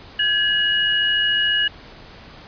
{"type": "tone cluster", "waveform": "sine", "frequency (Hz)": [1599, 1693, 2898], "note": ["G6", "G#6", "F#7"], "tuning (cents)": [34, 33, -37], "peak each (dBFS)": [-27, -21, -18], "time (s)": [0.19, 1.68], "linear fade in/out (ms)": 5, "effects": ["pink hiss -42 dBFS RMS until 2.47 s", "resampled to 11025 Hz"]}